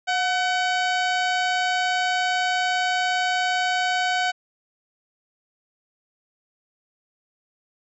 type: harmonic tone with a mistuned harmonic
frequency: 755 Hz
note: F#5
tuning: 35 cents sharp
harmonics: 1 / 2 / 3 / 4 / 5 / 6 / 7 / 8 / 9 / 10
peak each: -23 / -25 / -31 / -31 / -36 / -35 / -43 / -46 / -42 / -45 dBFS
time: 0.07-4.32 s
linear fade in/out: 20 ms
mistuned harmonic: 1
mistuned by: -64 cents
effects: none